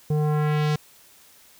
square tone with low-pass filter sweep, 150.9 Hz, D3, 47 cents sharp, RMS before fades -22 dBFS, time 0.1-0.76 s, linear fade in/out 5 ms, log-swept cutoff 460 to 6000 Hz, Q 1.1, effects white hiss -53 dBFS RMS until 1.59 s

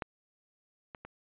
clicks, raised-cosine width 0.5 ms, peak -19 / -28 / -30 dBFS, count 3, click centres 0.022 / 0.948 / 1.05 s, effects resampled to 8000 Hz

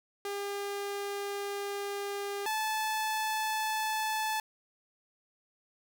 sawtooth tone pair in turn, 402.5 / 869.8 Hz, G4 / A5, +46 / -20 cents, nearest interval octave + minor second, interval 1334 cents, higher second, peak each -30 / -26 dBFS, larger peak second, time 0.25-2.46 / 2.46-4.4 s, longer first, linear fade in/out 2 ms, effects none

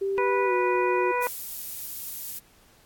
sine tone with pitch glide, 392 to 365.7 Hz, G4 to F#4, 0 to -20 cents, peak -24 dBFS, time 0.01-1.12 s, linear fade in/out 10 ms, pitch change -120 cents, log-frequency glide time 0.45-0.53 s
harmonic tone, 491.3 Hz, B4, 9 cents flat, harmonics 1 / 2 / 3 / 4 / 5, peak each -28 / -26 / -35 / -35 / -33 dBFS, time 0.18-1.27 s, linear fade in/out 0 ms
violet noise, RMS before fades -34 dBFS, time 1.22-2.39 s, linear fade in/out 5 ms
effects pink hiss -58 dBFS RMS until 2.85 s + AAC 64 kbps

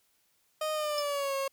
30% pulse tone with pitch glide, 619 to 545.1 Hz, D#5 to C#5, -9 to -29 cents, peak -27 dBFS, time 0.61-1.48 s, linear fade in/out 5 ms, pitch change -220 cents, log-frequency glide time 0.73-1.35 s
triangle tone with exponential decay, 5220 Hz, E8, 18 cents flat, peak -26 dBFS, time 0.98-1.07 s, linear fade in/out 1 ms, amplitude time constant 18 ms
effects white hiss -71 dBFS RMS until 1.52 s

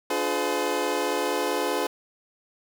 25% pulse chord, D diminished seventh, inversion none, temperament just, 293.7 / 352.4 / 422.9 / 507.5 Hz, D4 / F4 / Ab4 / Cb5, 0 / +16 / +31 / +47 cents, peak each -28 / -27 / -25 / -25 dBFS, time 0.1-1.87 s, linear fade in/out 5 ms, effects none

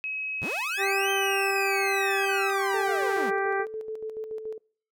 sine tone, 2556 Hz, D#7, 46 cents sharp, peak -29 dBFS, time 0.04-2.5 s, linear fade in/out 0 ms
sawtooth linear two-way sweep, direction up then down, 33.63 to 3136 to 174.8 Hz, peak -28 dBFS, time 0.41-3.31 s, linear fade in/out 20 ms, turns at 1.1 s
harmonic tone, 392 Hz, G4, in tune, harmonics 1 / 2 / 3 / 4 / 5 / 6, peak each -28 / -30 / -34 / -31 / -36 / -45 dBFS, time 0.77-3.66 s, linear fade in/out 50 ms
sine tone with tremolo, 437.5 Hz, A4, 10 cents flat, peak -30 dBFS, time 2.74-4.58 s, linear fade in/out 2 ms, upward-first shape square, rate 7 Hz, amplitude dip 50%
effects noise-tail reverb RT60 0.5 s tail -26 dB re dry

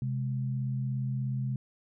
sine tone pair together, 130.84 / 207.7 Hz, C3 / G#3, 0 / 0 cents, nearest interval minor sixth, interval 800 cents, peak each -29 / -38 dBFS, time 0.02-1.56 s, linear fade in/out 2 ms, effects none

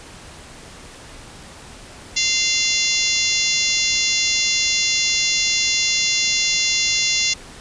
harmonic tone, 693 Hz, F5, 14 cents flat, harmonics 3 / 4 / 5 / 6 / 7 / 8 / 9 / 10, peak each -25 / -25 / -25 / -25 / -25 / -25 / -25 / -25 dBFS, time 2.16-7.34 s, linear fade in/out 10 ms, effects pink hiss -40 dBFS RMS until 7.6 s + resampled to 22050 Hz

